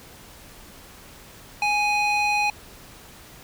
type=tone with band-pass filter; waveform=square; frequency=830.6 Hz; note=G#5; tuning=in tune; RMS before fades=-22 dBFS; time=1.62-2.5 s; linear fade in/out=2 ms; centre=2200 Hz; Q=1.4; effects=pink hiss -46 dBFS RMS until 3.43 s